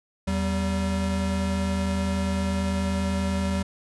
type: tone pair together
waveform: square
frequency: 81.02 / 192.5 Hz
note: E2 / G3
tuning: -29 / -31 cents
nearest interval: octave + minor third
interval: 1498 cents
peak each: -28 / -26 dBFS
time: 0.27-3.63 s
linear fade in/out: 10 ms
effects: resampled to 24000 Hz